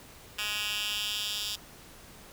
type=tone with high-pass filter sweep; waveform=10% pulse; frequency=209.2 Hz; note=G#3; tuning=13 cents sharp; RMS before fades=-33 dBFS; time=0.38-1.56 s; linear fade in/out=10 ms; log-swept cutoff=2300 to 3900 Hz; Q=2.5; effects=pink hiss -51 dBFS RMS until 2.32 s